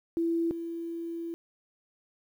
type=tone pair in turn; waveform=sine; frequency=333.9 / 335.1 Hz; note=E4 / E4; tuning=+22 / +29 cents; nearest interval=unison; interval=7 cents; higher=second; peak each=-25 / -33 dBFS; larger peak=first; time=0.17-0.51 / 0.51-1.34 s; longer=second; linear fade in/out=0 ms; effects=10-bit